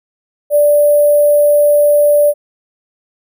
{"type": "tone with sample-and-hold", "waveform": "sine", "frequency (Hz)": 587.3, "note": "D5", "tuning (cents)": 0, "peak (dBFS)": -6, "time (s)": [0.5, 2.34], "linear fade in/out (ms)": 50, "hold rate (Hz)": 11025, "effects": []}